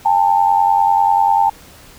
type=tone pair together; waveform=sine; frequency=805.9 / 896 Hz; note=G5 / A5; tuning=+48 / +31 cents; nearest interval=major second; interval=183 cents; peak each=-13 dBFS; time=0.05-1.5 s; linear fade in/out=10 ms; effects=pink hiss -42 dBFS RMS until 1.98 s